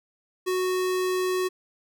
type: tone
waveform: square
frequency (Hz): 369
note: F#4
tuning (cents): -5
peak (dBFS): -24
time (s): 0.46-1.49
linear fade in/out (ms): 20
effects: none